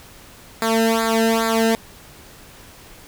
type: tone with flanger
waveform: sawtooth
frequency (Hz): 225.5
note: A3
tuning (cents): +43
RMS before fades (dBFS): -18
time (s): 0.62-1.75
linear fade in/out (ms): 0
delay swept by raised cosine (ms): 0.34 to 0.9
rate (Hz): 2.4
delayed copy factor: -0.95
effects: pink hiss -44 dBFS RMS until 3.07 s